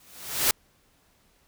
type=noise with exponential growth; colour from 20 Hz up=white; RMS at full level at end=-19 dBFS; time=0-0.51 s; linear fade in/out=2 ms; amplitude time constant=110 ms; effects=pink hiss -64 dBFS RMS until 1.47 s